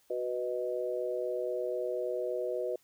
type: chord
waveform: sine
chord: B major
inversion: second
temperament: equal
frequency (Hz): 370 / 493.9 / 622.3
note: F#4 / B4 / D#5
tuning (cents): 0 / 0 / 0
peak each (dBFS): -36 / -34 / -36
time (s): 0.1-2.76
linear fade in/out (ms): 5
effects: white hiss -68 dBFS RMS until 2.83 s